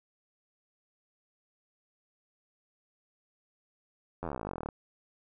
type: slowing click train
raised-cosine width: 1 ms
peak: -22 dBFS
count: 26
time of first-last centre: 4.23-4.688 s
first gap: 11 ms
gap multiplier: 1.04
effects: none